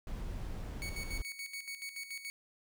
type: noise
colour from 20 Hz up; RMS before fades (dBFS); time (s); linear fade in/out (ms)
brown; -40; 0.07-1.22; 2
type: tone with tremolo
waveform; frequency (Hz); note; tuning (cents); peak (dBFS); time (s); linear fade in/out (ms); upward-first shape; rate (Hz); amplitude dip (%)
sawtooth; 2229; C#7; +9; -36; 0.82-2.3; 0; square; 7; 65
effects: none